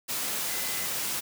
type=tone in noise; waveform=sine; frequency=2031 Hz; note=B6; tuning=48 cents sharp; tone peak=-41 dBFS; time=0.48-0.87 s; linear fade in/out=20 ms; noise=white; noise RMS=-31 dBFS; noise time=0.08-1.21 s; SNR=-13 dB; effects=high-pass 100 Hz 12 dB/octave